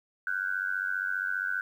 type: tone with amplitude modulation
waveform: sine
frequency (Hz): 1506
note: F#6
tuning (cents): +30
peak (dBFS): -24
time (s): 0.27-1.61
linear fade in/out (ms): 2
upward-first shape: sine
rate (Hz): 95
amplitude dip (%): 95
effects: 10-bit